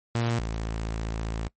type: tone pair in turn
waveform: sawtooth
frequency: 117 / 55.22 Hz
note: A#2 / A1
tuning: +7 / +7 cents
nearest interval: octave + minor second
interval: 1300 cents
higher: first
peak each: -20 / -25 dBFS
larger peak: first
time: 0.15-0.39 / 0.39-1.48 s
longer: second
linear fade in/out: 0 ms
effects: noise-tail reverb RT60 0.1 s tail -21 dB re dry + MP3 32 kbps